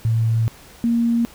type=tone pair in turn; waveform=sine; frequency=113.2 / 233.6 Hz; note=A2 / A#3; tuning=+50 / +4 cents; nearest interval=octave + minor second; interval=1254 cents; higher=second; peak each=-15 dBFS; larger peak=neither; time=0.05-0.48 / 0.84-1.25 s; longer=first; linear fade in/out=0 ms; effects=pink hiss -45 dBFS RMS until 1.34 s